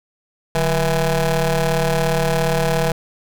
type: ring-modulated tone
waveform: 20% pulse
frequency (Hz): 167.8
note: E3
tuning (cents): +31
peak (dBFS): -8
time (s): 0.55-2.92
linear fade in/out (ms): 2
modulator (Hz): 317
effects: none